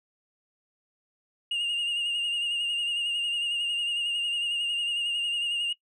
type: tone with vibrato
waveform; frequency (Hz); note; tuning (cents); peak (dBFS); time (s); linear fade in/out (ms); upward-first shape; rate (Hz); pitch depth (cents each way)
sine; 2830; F7; +22; -23; 1.51-5.73; 5; sine; 11; 34
effects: noise-tail reverb RT60 0.1 s tail -22 dB re dry + tanh soft clip ceiling -25 dBFS